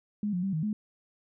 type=tone with pitch steps; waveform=sine; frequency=207.9 / 178.4 / 194.5 / 157.2 / 211.8 Hz; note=G#3 / F3 / G3 / D#3 / G#3; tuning=+2 / +37 / -13 / +18 / +34 cents; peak=-27 dBFS; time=0.23-0.73 s; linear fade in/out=2 ms; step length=100 ms; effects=none